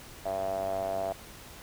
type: tone with band-pass filter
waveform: sawtooth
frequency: 96.1 Hz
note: G2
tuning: 34 cents flat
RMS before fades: -32 dBFS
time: 0.25-1.13 s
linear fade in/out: 10 ms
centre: 670 Hz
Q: 9.4
effects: pink hiss -48 dBFS RMS until 1.62 s